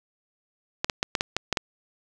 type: clicks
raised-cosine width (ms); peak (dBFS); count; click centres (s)
0.2; -6; 8; 0.845 / 0.898 / 1.029 / 1.152 / 1.209 / 1.366 / 1.527 / 1.572
effects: none